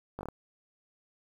slowing click train, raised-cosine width 1 ms, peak -24 dBFS, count 5, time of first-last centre 0.19-0.286 s, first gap 19 ms, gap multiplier 1.16, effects 9-bit

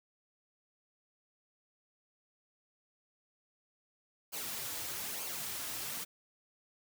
white noise with flanger, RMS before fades -40 dBFS, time 4.32-6.05 s, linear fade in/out 20 ms, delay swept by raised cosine 0.53 to 5.23 ms, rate 1.1 Hz, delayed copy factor -0.6, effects none

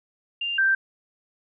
sine tone pair in turn, 2794 / 1568.1 Hz, F7 / G6, 0 / 0 cents, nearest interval minor seventh, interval 1000 cents, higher first, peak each -25 / -17 dBFS, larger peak second, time 0.41-0.58 / 0.58-0.75 s, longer neither, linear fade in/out 5 ms, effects none

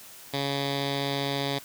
10% pulse tone with low-pass filter, 139.6 Hz, C#3, 13 cents sharp, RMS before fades -29 dBFS, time 0.33-1.59 s, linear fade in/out 10 ms, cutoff 4100 Hz, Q 5.4, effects white hiss -47 dBFS RMS until 1.64 s + high-pass 60 Hz 12 dB/octave

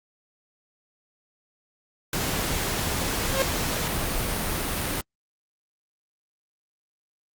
pink noise, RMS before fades -27 dBFS, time 2.13-5.01 s, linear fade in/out 2 ms
sawtooth tone with exponential growth, 536 Hz, C5, 42 cents sharp, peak -14 dBFS, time 3.22-3.42 s, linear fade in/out 0 ms, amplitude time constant 43 ms
effects Opus 48 kbps

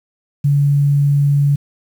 sine tone, 142.6 Hz, C#3, 49 cents sharp, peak -10 dBFS, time 0.44-1.56 s, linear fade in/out 10 ms, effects 7-bit

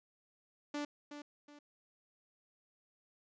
sawtooth tone with echo, 292.6 Hz, D4, 6 cents flat, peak -33 dBFS, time 0.74-0.85 s, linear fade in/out 5 ms, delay 370 ms, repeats 2, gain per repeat -9 dB, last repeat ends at 1.59 s, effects resampled to 16000 Hz

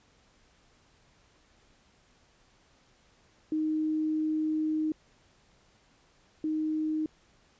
sine tone pair in turn, 311.1 / 311.1 Hz, D#4 / D#4, 0 / 0 cents, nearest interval unison, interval 0 cents, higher neither, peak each -26 / -27 dBFS, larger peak first, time 3.52-4.92 / 6.44-7.06 s, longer first, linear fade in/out 2 ms, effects pink hiss -64 dBFS RMS until 7.59 s + resampled to 16000 Hz

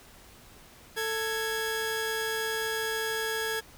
sawtooth tone pair together, 443.6 / 1661.2 Hz, A4 / G#6, +14 / 0 cents, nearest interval octave + major seventh, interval 2286 cents, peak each -28 dBFS, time 0.96-3.61 s, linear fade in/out 20 ms, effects pink hiss -53 dBFS RMS until 3.77 s

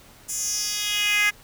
10% pulse tone with high-pass filter sweep, 415.3 Hz, G#4, in tune, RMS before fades -24 dBFS, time 0.28-1.31 s, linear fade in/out 20 ms, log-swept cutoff 8100 to 1900 Hz, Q 3.1, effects pink hiss -50 dBFS RMS until 1.43 s

